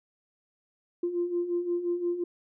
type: beating tone pair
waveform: sine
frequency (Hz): 344.6 / 350.3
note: F4 / F4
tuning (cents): -23 / +5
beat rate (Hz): 5.7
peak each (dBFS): -33 / -27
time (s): 1.03-2.24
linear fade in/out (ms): 5
effects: tanh soft clip ceiling -19 dBFS